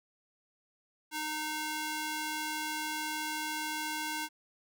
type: tone with high-pass filter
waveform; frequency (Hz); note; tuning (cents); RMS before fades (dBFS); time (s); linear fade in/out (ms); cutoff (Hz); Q
square; 306.9; D#4; -24; -36; 1.11-4.29; 50; 830; 0.6
effects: none